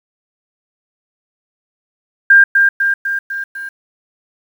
sine tone with echo, 1598 Hz, G6, 33 cents sharp, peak -3 dBFS, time 2.3-2.44 s, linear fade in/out 5 ms, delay 250 ms, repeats 5, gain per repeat -4 dB, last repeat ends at 3.69 s, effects 7-bit

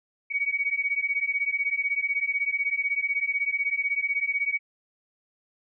sine beating tone pair, 2245 / 2261 Hz, C#7 / C#7, +21 / +34 cents, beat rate 16 Hz, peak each -27 dBFS, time 0.3-4.59 s, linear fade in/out 20 ms, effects none

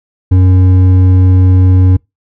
sine tone with hard clipping, 92.5 Hz, F#2, in tune, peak -5 dBFS, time 0.31-1.97 s, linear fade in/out 10 ms, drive 7 dB, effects noise-tail reverb RT60 0.2 s tail -26 dB re dry

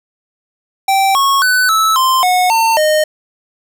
square tone with pitch steps, 778 / 1099 / 1501 / 1307 / 1043 / 730 / 903 / 615 Hz, G5 / C#6 / F#6 / E6 / C6 / F#5 / A5 / D#5, -13 / -15 / +24 / -15 / -6 / -24 / +45 / -20 cents, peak -10 dBFS, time 0.88-3.04 s, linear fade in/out 5 ms, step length 270 ms, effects none

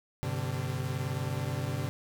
40% pulse chord, G suspended fourth, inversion none, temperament equal with one note detuned, 98 / 127.68 / 146.83 Hz, G2 / C3 / D3, 0 / -42 / 0 cents, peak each -36 / -33 / -35 dBFS, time 0.23-1.89 s, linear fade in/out 0 ms, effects none

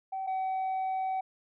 sine tone pair in turn, 766 / 758.5 Hz, G5 / F#5, -40 / +43 cents, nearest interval unison, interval 17 cents, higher first, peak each -31 / -26 dBFS, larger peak second, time 0.12-0.27 / 0.27-1.21 s, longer second, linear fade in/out 10 ms, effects tanh soft clip ceiling -28 dBFS

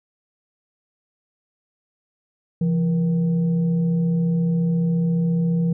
sine tone with frequency modulation, 169.7 Hz, F3, 49 cents flat, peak -17 dBFS, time 2.61-5.73 s, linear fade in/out 5 ms, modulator 305 Hz, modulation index 0.35, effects none

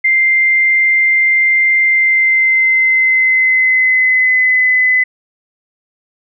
sine tone with pitch glide, 2093 to 2016 Hz, C7 to B6, 0 to +35 cents, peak -8 dBFS, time 0.04-5.04 s, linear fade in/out 10 ms, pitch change -65 cents, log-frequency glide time 1.82-4.69 s, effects none

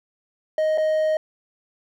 triangle tone with dropouts, 624 Hz, D#5, 5 cents sharp, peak -16 dBFS, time 0.58-1.17 s, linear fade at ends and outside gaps 2 ms, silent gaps 0.776-0.781 s, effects none

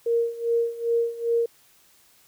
sine tone with tremolo, 466.2 Hz, A#4, in tune, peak -18 dBFS, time 0.06-1.46 s, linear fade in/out 5 ms, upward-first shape sine, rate 2.5 Hz, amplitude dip 85%, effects white hiss -58 dBFS RMS until 2.27 s

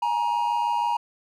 triangle tone pair together, 838 / 944.2 Hz, G#5 / A#5, +15 / +22 cents, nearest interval major second, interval 207 cents, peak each -25 / -21 dBFS, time 0.02-0.97 s, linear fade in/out 5 ms, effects none

